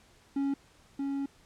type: tone pair in turn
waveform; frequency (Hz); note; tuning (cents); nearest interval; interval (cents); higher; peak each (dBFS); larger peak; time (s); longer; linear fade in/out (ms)
triangle; 277.2 / 277.2; C#4 / C#4; 0 / 0; unison; 0; neither; -25 / -28; first; 0.36-0.54 / 0.99-1.26; second; 5
effects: pink hiss -61 dBFS RMS until 1.45 s + low-pass 9000 Hz 12 dB/octave